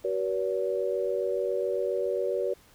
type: tone cluster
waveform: sine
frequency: 378.4 / 482.7 / 570 Hz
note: F#4 / B4 / C#5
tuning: +39 / -40 / +48 cents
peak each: -30 dBFS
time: 0.04-2.54 s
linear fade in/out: 10 ms
effects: pink hiss -58 dBFS RMS until 2.74 s